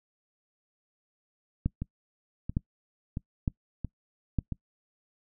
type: two click trains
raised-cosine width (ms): 5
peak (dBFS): -14 / -20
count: 4 / 5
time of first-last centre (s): 1.66-4.387 / 1.82-4.523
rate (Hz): 1.1 / 1.48
effects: noise-tail reverb RT60 0.1 s tail -24 dB re dry